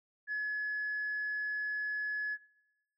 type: tone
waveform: sine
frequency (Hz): 1700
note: G#6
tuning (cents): +40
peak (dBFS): -31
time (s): 0.27-2.38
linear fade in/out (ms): 50
effects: noise-tail reverb RT60 0.9 s tail -20 dB re dry + tanh soft clip ceiling -29 dBFS